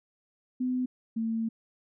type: tone pair in turn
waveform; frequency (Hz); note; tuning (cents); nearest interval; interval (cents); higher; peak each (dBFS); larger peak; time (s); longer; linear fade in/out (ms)
sine; 253 / 225.4; B3 / A3; +42 / +42; major second; 200; first; -26 / -27; first; 0.6-0.86 / 1.16-1.49; second; 10
effects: none